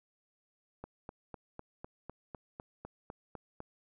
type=click train; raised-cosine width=1 ms; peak=-29 dBFS; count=12; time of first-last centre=0.84-3.604 s; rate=3.98 Hz; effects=none